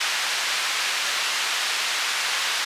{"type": "band-pass noise", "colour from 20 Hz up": "pink", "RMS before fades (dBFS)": -25, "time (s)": [0, 2.65], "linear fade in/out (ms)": 10, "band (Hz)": [1500, 5600], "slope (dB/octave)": 12, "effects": ["resampled to 32000 Hz"]}